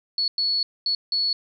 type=tone bursts at uneven times; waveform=sine; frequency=4400 Hz; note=C#8; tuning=14 cents flat; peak=-20 dBFS; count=4; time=0.18-0.28 / 0.38-0.63 / 0.86-0.95 / 1.12-1.33 s; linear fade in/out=2 ms; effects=none